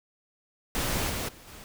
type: noise with level steps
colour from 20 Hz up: pink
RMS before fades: -29 / -32 / -50 / -46 dBFS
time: 0.75-1.64 s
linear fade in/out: 0 ms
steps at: 1.09 / 1.28 / 1.47 s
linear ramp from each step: 10 ms
effects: none